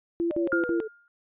sine tone bursts, 339.1 Hz, E4, 49 cents sharp, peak -23 dBFS, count 4, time 0.2-0.802 s, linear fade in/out 0 ms, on 110 ms, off 54 ms
sine exponential sweep, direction down, 611 to 429.3 Hz, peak -31 dBFS, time 0.3-0.88 s, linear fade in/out 10 ms
sine tone with exponential decay, 1411 Hz, F6, 17 cents sharp, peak -22 dBFS, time 0.52-1.08 s, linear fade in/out 1 ms, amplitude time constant 120 ms
effects resampled to 8000 Hz

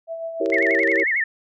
sine tone with tremolo, 659.3 Hz, E5, in tune, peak -25 dBFS, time 0.07-0.82 s, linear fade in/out 50 ms, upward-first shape sine, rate 6.8 Hz, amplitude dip 45%
sine chord, E diminished seventh, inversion none, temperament equal, 329.6 / 392 / 466.2 / 554.4 Hz, E4 / G4 / Bb4 / Db5, 0 / 0 / 0 / 0 cents, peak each -25 dBFS, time 0.4-1.04 s, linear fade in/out 10 ms
click train, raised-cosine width 0.2 ms, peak -20 dBFS, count 14, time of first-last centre 0.46-0.999 s, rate 24.1 Hz
sine tone with vibrato, 1975.5 Hz, B6, in tune, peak -18 dBFS, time 0.52-1.24 s, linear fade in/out 5 ms, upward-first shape sine, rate 11 Hz, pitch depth 190 cents each way
effects none

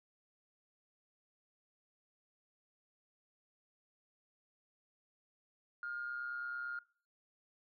sine tone with amplitude modulation, 1415 Hz, F6, 22 cents sharp, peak -36 dBFS, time 5.83-6.79 s, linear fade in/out 2 ms, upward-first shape sine, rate 129 Hz, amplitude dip 55%, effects noise-tail reverb RT60 0.4 s tail -21 dB re dry + tanh soft clip ceiling -32 dBFS

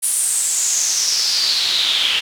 pink noise with band-pass filter sweep, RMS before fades -18 dBFS, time 0.02-2.21 s, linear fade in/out 20 ms, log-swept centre 10000 to 3000 Hz, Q 5.8, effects none

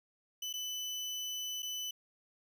30% pulse tone with dropouts, 3000 Hz, F#7, 23 cents sharp, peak -34 dBFS, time 0.42-1.91 s, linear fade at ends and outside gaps 5 ms, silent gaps 0.529-0.537 / 1.623-1.628 s, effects none

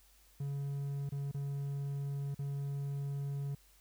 triangle tone with dropouts, 140.4 Hz, C#3, 22 cents sharp, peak -33 dBFS, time 0.4-3.55 s, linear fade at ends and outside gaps 5 ms, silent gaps 1.093-1.12 / 1.315-1.344 / 2.346-2.39 s, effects added 50 Hz sine -65 dBFS peak until 3.8 s + white hiss -66 dBFS RMS until 3.8 s

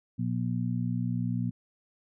harmonic tone, 60.2 Hz, B1, 44 cents flat, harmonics 2 / 3 / 4, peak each -30 / -32 / -33 dBFS, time 0.18-1.51 s, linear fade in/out 20 ms, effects none

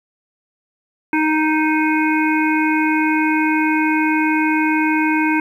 harmonic tone, 311.1 Hz, D#4, in tune, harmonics 1 / 3 / 5 / 7 / 8, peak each -16 / -21 / -23 / -24 / -25 dBFS, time 1.13-5.4 s, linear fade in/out 2 ms, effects 8-bit

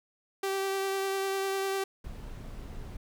sawtooth tone with vibrato, 388.5 Hz, G4, 16 cents flat, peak -25 dBFS, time 0.43-1.84 s, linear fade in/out 5 ms, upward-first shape triangle, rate 10 Hz, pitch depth 14 cents each way
brown noise, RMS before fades -41 dBFS, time 2.04-2.97 s, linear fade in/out 5 ms
effects none

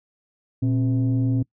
sine tone pair together, 118.76 / 266.6 Hz, A#2 / C4, +33 / +33 cents, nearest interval octave + major second, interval 1400 cents, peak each -18 / -21 dBFS, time 0.62-1.43 s, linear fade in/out 10 ms, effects noise-tail reverb RT60 0.1 s tail -24 dB re dry + tanh soft clip ceiling -15 dBFS

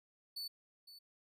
45% pulse tone with echo, 4478 Hz, C#8, 17 cents sharp, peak -40 dBFS, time 0.36-0.48 s, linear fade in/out 10 ms, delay 510 ms, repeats 1, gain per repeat -13 dB, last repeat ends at 0.99 s, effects resampled to 32000 Hz

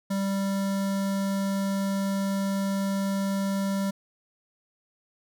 square tone with notch filter, 196 Hz, G3, in tune, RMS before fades -27 dBFS, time 0.1-3.91 s, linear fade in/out 10 ms, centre 2500 Hz, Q 1.9, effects none

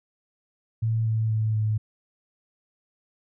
sine tone with pitch steps, 112.4 / 110.92 / 109.45 / 108.01 Hz, A2 / A2 / A2 / A2, +37 / +14 / -9 / -32 cents, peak -21 dBFS, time 0.82-1.78 s, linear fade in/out 10 ms, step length 240 ms, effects none

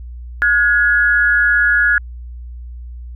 sine tone pair together, 1442.5 / 1680 Hz, F#6 / G#6, -44 / +19 cents, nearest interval minor third, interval 263 cents, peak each -13 dBFS, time 0.42-1.98 s, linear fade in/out 0 ms, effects added 60 Hz sine -28 dBFS peak until 3.15 s

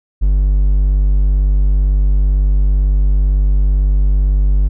triangle tone, 48.96 Hz, G1, 1 cent flat, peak -7 dBFS, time 0.21-4.69 s, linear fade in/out 20 ms, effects none

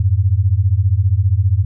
sine beating tone pair, 88.6 / 103.6 Hz, F2 / G#2, +25 / -4 cents, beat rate 15 Hz, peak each -14 dBFS, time 0-1.65 s, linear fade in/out 5 ms, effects none

